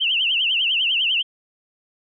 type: tone with vibrato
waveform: sine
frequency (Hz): 2903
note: F#7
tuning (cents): -34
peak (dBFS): -17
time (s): 0-1.23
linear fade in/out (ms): 20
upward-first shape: triangle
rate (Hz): 10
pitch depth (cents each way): 180
effects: none